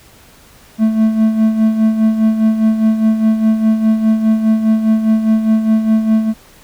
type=tone with tremolo; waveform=triangle; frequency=220 Hz; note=A3; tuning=in tune; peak=-5 dBFS; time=0.78-6.34 s; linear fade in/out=50 ms; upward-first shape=sine; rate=4.9 Hz; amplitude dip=60%; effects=pink hiss -44 dBFS RMS until 6.63 s